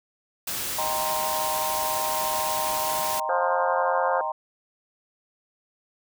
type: noise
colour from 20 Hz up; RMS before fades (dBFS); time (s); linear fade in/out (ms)
white; -30; 0.47-3.2; 5
type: chord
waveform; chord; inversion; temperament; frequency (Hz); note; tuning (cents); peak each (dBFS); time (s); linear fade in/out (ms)
sine; C minor seventh; first; equal; 622.3 / 784 / 932.3 / 1046.5; Eb5 / G5 / Bb5 / C6; 0 / 0 / 0 / 0; -32 / -32 / -29 / -32; 0.78-4.32; 5
type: harmonic tone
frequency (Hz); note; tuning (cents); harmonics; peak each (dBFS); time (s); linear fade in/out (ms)
176.3; F3; +17; 3 / 4 / 5 / 6 / 7 / 8 / 9; -26 / -28 / -30 / -32 / -33 / -34 / -35; 3.29-4.21; 2
effects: none